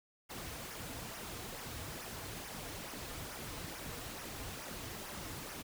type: noise with flanger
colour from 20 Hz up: pink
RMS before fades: -45 dBFS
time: 0.29-5.63 s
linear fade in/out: 20 ms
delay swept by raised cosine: 0.24 to 5.34 ms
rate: 2.3 Hz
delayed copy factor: -0.6
effects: none

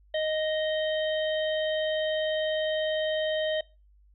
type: harmonic tone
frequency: 622.3 Hz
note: D#5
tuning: in tune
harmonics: 1 / 3 / 5 / 6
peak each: -26 / -36 / -35 / -41 dBFS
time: 0.14-3.61 s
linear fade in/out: 5 ms
effects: noise-tail reverb RT60 0.3 s tail -23 dB re dry + added 50 Hz sine -56 dBFS peak until 4.14 s

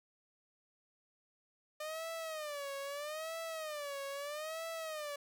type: tone with vibrato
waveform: sawtooth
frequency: 603 Hz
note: D5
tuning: 46 cents sharp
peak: -36 dBFS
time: 1.8-5.16 s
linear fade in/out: 5 ms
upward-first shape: sine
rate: 0.78 Hz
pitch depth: 150 cents each way
effects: none

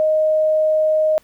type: tone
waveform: sine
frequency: 622.3 Hz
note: D#5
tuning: in tune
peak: -13 dBFS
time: 0-1.18 s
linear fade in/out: 0 ms
effects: pink hiss -55 dBFS RMS until 1.23 s

